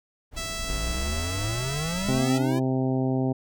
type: noise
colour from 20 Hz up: brown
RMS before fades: -36 dBFS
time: 0.31-2.24 s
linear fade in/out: 50 ms
type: tone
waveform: 5% pulse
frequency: 659.3 Hz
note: E5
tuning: in tune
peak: -20 dBFS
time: 0.36-2.39 s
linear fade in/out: 20 ms
type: exponential sweep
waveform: square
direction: up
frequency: 47.42 to 347.1 Hz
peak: -29 dBFS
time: 0.68-2.6 s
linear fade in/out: 20 ms
type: harmonic tone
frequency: 130.7 Hz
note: C3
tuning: 1 cent flat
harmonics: 1 / 2 / 3 / 4 / 5 / 6 / 7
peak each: -26 / -25 / -31 / -36 / -35 / -37 / -46 dBFS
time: 2.08-3.33 s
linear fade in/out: 10 ms
effects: none